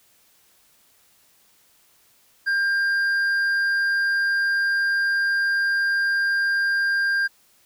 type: tone with hard clipping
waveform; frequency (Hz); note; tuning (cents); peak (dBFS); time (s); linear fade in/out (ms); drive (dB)
sine; 1597; G6; +32; -20; 2.46-7.28; 20; 4
effects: white hiss -59 dBFS RMS until 7.65 s